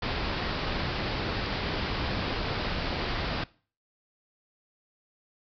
pink low-pass noise, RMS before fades -31 dBFS, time 0.02-3.44 s, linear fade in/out 5 ms, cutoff 5100 Hz, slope 96 dB/octave, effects noise-tail reverb RT60 0.4 s tail -21 dB re dry

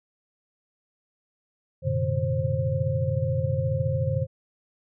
sine tone cluster, 93.1 / 115.2 / 129.3 / 148.4 / 530 Hz, F#2 / A#2 / C3 / D3 / C5, +11 / -20 / -20 / +18 / +22 cents, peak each -29 dBFS, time 1.82-4.27 s, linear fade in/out 50 ms, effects none

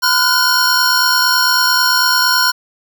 square tone cluster, 1012 / 1413 / 1482 / 4283 / 5560 Hz, B5 / F6 / F#6 / C8 / F8, +42 / +20 / +2 / +40 / -9 cents, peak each -18 dBFS, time 0.02-2.52 s, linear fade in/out 20 ms, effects none

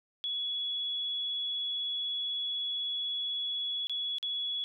sine tone with dropouts, 3379 Hz, G#7, 29 cents sharp, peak -31 dBFS, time 0.24-4.64 s, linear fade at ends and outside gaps 0 ms, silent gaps 3.87-3.896 / 4.184-4.228 s, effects none

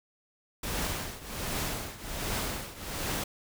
pink noise with tremolo, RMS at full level -31 dBFS, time 0.63-3.24 s, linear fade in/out 5 ms, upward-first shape triangle, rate 1.3 Hz, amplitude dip 85%, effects none

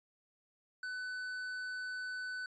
sine tone with tanh clipping, 1500 Hz, F#6, 23 cents sharp, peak -40 dBFS, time 0.83-2.46 s, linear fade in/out 2 ms, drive 9 dB, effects resampled to 16000 Hz

